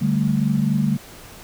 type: chord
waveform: sine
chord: D suspended fourth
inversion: none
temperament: equal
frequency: 146.83 / 196 / 220 Hz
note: D3 / G3 / A3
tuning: 0 / 0 / 0 cents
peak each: -21 dBFS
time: 0.01-0.97 s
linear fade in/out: 10 ms
effects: pink hiss -42 dBFS RMS until 1.43 s